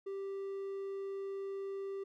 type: tone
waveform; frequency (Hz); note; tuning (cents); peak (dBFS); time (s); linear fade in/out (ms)
triangle; 392; G4; 0; -36; 0.06-2.04; 10
effects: none

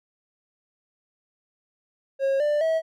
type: tone with pitch steps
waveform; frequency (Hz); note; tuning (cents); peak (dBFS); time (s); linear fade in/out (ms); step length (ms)
triangle; 543 / 592.1 / 645.7; C#5 / D5 / E5; -36 / +14 / -36; -18; 2.19-2.82; 50; 210
effects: none

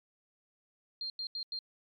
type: tone bursts at uneven times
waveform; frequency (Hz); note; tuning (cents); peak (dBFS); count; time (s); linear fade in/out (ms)
sine; 4202; C8; +7; -35; 4; 1.01-1.1 / 1.19-1.27 / 1.35-1.43 / 1.52-1.59; 2
effects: MP3 64 kbps

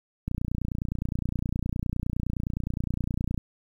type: click train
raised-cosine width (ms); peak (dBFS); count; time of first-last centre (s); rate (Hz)
5; -16; 93; 0.28-3.378; 29.7
effects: 9-bit

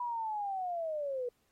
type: linear sweep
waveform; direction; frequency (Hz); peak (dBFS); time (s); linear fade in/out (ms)
sine; down; 984 to 477.7; -33; 0-1.29; 5
effects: pink hiss -75 dBFS RMS until 1.51 s + AAC 48 kbps

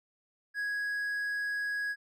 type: tone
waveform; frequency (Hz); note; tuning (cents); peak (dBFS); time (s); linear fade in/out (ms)
triangle; 1661.2; G#6; 0; -29; 0.54-1.96; 50
effects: none

